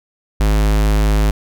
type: tone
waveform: square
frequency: 52.3 Hz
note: G#1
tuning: 13 cents sharp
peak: -12 dBFS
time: 0.4-1.31 s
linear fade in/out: 5 ms
effects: none